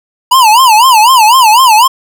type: tone with vibrato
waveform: square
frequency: 947 Hz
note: A#5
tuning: 27 cents sharp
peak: -3 dBFS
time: 0.31-1.88 s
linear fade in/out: 10 ms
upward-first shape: sine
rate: 4 Hz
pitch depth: 200 cents each way
effects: none